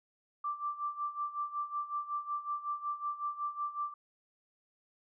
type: tone with tremolo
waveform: sine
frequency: 1174.7 Hz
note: D6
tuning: in tune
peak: -31 dBFS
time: 0.44-3.94 s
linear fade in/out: 5 ms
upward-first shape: sine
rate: 5.4 Hz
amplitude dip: 80%
effects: none